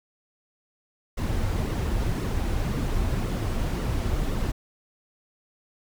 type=noise with flanger; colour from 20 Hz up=brown; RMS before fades=-26 dBFS; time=1.17-4.52 s; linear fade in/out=10 ms; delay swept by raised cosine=1.2 to 7.1 ms; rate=1.9 Hz; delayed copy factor=-0.5; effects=none